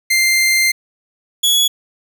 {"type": "tone pair in turn", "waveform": "sawtooth", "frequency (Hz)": [2093, 3376], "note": ["C7", "G#7"], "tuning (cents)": [0, 28], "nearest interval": "minor sixth", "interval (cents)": 828, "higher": "second", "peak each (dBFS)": -8, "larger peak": "neither", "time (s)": [[0.1, 0.72], [1.43, 1.68]], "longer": "first", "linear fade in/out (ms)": 10, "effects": []}